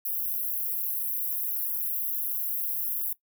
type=high-pass noise; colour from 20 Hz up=white; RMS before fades=-30 dBFS; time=0.05-3.13 s; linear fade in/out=5 ms; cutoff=11000 Hz; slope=96 dB/octave; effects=noise-tail reverb RT60 0.1 s tail -18 dB re dry